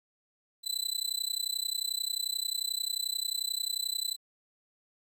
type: tone with amplitude modulation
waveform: sawtooth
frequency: 4005 Hz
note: B7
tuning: 23 cents sharp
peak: -24 dBFS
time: 0.63-4.17 s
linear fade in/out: 50 ms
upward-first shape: sine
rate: 31.3 Hz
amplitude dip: 100%
effects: 11-bit

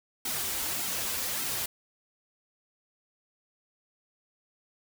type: noise with flanger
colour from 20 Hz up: white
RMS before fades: -32 dBFS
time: 0.25-1.66 s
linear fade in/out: 5 ms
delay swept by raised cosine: 1.7 to 7.3 ms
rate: 1.7 Hz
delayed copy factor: -0.9
effects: none

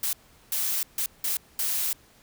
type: noise bursts at uneven times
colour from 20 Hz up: blue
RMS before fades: -27 dBFS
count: 5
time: 0.03-0.13 / 0.52-0.83 / 0.98-1.06 / 1.24-1.37 / 1.59-1.93 s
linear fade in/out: 2 ms
effects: pink hiss -57 dBFS RMS until 2.22 s

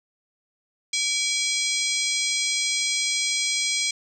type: harmonic tone with a mistuned harmonic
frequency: 826 Hz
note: G#5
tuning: 10 cents flat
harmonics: 3 / 4 / 5 / 6 / 7 / 8 / 9 / 10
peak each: -28 / -29 / -30 / -31 / -31 / -32 / -33 / -33 dBFS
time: 0.93-3.91 s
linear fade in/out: 5 ms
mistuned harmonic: 3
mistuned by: -120 cents
effects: 9-bit

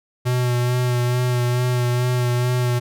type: tone with vibrato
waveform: square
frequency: 123.47 Hz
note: B2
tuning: in tune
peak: -18 dBFS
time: 0.25-2.8 s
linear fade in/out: 20 ms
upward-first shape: sine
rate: 2.3 Hz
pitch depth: 21 cents each way
effects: none

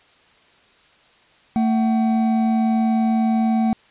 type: tone pair together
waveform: triangle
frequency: 224.2 / 754.1 Hz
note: A3 / F#5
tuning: +33 / +33 cents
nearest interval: octave + major sixth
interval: 2100 cents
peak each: -14 / -23 dBFS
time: 1.56-3.73 s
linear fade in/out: 0 ms
effects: white hiss -54 dBFS RMS until 3.9 s + resampled to 8000 Hz

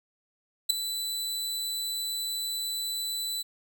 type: tone with ADSR envelope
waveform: sawtooth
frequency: 3987 Hz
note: B7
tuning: 16 cents sharp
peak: -13 dBFS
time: 0.69-3.43 s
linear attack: 14 ms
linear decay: 3 ms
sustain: -14 dB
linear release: 18 ms
effects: none

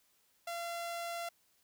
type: tone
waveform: sawtooth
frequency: 684 Hz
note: F5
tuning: 36 cents flat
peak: -34 dBFS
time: 0.47-1.29 s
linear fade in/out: 5 ms
effects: white hiss -72 dBFS RMS until 1.63 s

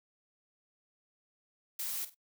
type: noise with echo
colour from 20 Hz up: blue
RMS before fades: -37 dBFS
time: 1.79-2.05 s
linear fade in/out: 5 ms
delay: 48 ms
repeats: 2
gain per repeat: -13 dB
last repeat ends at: 2.146 s
effects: noise-tail reverb RT60 0.1 s tail -22 dB re dry

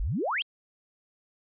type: exponential sweep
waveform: sine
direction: up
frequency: 37.62 to 3322 Hz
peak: -26 dBFS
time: 0-0.42 s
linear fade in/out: 0 ms
effects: resampled to 8000 Hz

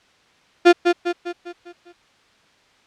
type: tone with echo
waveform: 35% pulse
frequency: 349.2 Hz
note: F4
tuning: in tune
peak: -5 dBFS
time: 0.65-0.73 s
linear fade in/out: 20 ms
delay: 200 ms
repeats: 6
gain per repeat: -6 dB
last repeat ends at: 1.93 s
effects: white hiss -56 dBFS RMS until 2.86 s + low-pass 4000 Hz 12 dB/octave

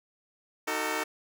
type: chord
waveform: 10% pulse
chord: D# diminished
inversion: none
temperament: just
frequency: 311.1 / 373.4 / 448 Hz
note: D#4 / F#4 / A4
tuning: 0 / +16 / +31 cents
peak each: -25 / -28 / -24 dBFS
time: 0.67-1.04 s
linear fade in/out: 10 ms
effects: none

